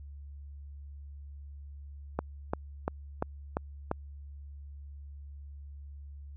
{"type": "click train", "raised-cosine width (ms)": 1, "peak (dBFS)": -15, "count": 6, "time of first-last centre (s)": [2.19, 3.914], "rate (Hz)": 2.9, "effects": ["added 71 Hz sine -43 dBFS peak until 6.36 s"]}